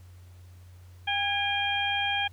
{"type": "harmonic tone with a mistuned harmonic", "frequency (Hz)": 803, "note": "G5", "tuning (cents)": 41, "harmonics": [1, 2, 3, 4], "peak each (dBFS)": [-30, -32, -31, -30], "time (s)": [1.07, 2.28], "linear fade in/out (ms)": 10, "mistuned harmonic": 2, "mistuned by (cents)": 43, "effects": ["added 90 Hz sine -47 dBFS peak until 2.32 s", "pink hiss -62 dBFS RMS until 2.32 s"]}